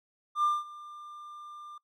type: tone with ADSR envelope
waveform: triangle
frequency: 1195 Hz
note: D6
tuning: 30 cents sharp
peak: -19 dBFS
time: 0.35-1.78 s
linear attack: 87 ms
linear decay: 200 ms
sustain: -22 dB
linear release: 5 ms
effects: noise-tail reverb RT60 0.1 s tail -24 dB re dry + tanh soft clip ceiling -18 dBFS